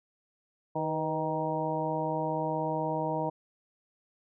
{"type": "harmonic tone with a mistuned harmonic", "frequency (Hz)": 156.7, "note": "D#3", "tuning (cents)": 13, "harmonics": [1, 2, 3, 4, 5, 6], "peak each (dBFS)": [-36, -36, -36, -34, -37, -34], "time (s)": [0.75, 3.3], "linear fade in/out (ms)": 10, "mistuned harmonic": 3, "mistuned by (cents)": 56, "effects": []}